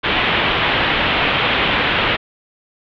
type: low-pass noise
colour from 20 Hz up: white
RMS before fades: -17 dBFS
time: 0.03-2.17 s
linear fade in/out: 20 ms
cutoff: 3400 Hz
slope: 48 dB/octave
effects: none